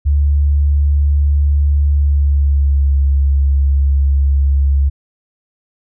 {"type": "tone with pitch glide", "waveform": "sine", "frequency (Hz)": [72, 69.31], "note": ["D2", "C#2"], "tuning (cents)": [-34, 0], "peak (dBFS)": -9, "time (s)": [0.05, 4.9], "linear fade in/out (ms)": 20, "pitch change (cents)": -66, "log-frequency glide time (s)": [1.9, 2.96], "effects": []}